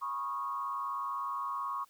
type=tone with frequency modulation; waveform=sine; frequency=1100 Hz; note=C#6; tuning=14 cents flat; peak=-33 dBFS; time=0.01-1.85 s; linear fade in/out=20 ms; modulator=121 Hz; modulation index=0.87; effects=white hiss -66 dBFS RMS until 1.89 s